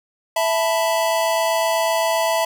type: chord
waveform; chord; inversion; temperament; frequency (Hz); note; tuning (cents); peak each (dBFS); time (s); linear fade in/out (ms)
square; E suspended fourth; none; equal; 659.3 / 880 / 987.8; E5 / A5 / B5; 0 / 0 / 0; -20 / -24 / -25; 0.36-2.45; 5
effects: none